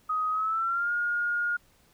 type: tone with pitch glide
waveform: sine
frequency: 1256 to 1426.2 Hz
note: D#6 to F6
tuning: +16 to +36 cents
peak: -25 dBFS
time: 0.09-1.57 s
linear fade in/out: 10 ms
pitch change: +220 cents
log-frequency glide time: 0.31-0.92 s
effects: pink hiss -63 dBFS RMS until 1.93 s